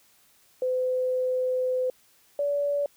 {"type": "tone pair in turn", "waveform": "sine", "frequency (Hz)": [509, 573.6], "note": ["C5", "D5"], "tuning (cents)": [-48, -41], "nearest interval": "major second", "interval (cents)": 207, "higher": "second", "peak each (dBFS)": -23, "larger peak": "neither", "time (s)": [[0.62, 1.9], [2.39, 2.86]], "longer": "first", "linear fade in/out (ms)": 2, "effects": ["white hiss -61 dBFS RMS until 2.96 s"]}